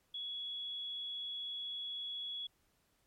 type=tone; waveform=sine; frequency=3366 Hz; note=G#7; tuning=23 cents sharp; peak=-39 dBFS; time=0.14-2.47 s; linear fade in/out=5 ms; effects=pink hiss -75 dBFS RMS until 3.06 s + MP3 64 kbps